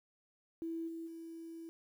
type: tone with level steps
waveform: sine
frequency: 329.6 Hz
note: E4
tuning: in tune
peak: -37 / -41 / -45 dBFS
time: 0.62-1.69 s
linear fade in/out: 0 ms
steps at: 0.87 / 1.06 s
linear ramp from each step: 20 ms
effects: 11-bit